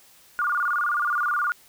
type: tone with vibrato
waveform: sine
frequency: 1300 Hz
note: E6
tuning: 24 cents flat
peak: -21 dBFS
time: 0.39-1.52 s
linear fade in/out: 0 ms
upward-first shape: square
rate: 19 Hz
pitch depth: 170 cents each way
effects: white hiss -54 dBFS RMS until 1.68 s